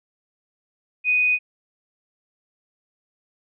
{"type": "tone", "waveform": "sine", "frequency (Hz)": 2489, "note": "D#7", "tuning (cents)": 0, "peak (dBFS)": -16, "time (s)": [1.04, 1.39], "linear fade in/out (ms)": 50, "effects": []}